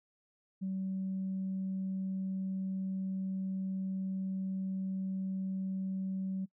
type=tone; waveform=sine; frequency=190.3 Hz; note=F#3; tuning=49 cents sharp; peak=-32 dBFS; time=0.61-6.46 s; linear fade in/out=20 ms; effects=noise-tail reverb RT60 0.1 s tail -25 dB re dry + tanh soft clip ceiling -29 dBFS